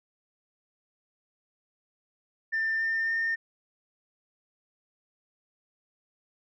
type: tone with pitch steps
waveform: sine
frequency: 1791 / 1804.5 / 1818.1 Hz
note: A6 / A6 / A#6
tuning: +30 / +43 / -44 cents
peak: -24 dBFS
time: 2.52-3.36 s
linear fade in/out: 20 ms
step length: 280 ms
effects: tanh soft clip ceiling -22 dBFS